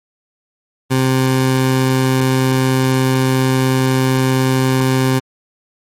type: tone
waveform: 20% pulse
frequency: 130.81 Hz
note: C3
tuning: in tune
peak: -7 dBFS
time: 0.9-5.2 s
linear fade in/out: 20 ms
effects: MP3 64 kbps